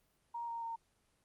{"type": "tone with pitch steps", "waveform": "sine", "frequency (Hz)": [939, 928.2, 917.6], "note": ["A#5", "A#5", "A#5"], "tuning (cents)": [12, -8, -28], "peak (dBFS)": -38, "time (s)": [0.34, 0.76], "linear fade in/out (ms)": 10, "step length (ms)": 140, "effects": ["pink hiss -75 dBFS RMS until 1.24 s", "Opus 24 kbps"]}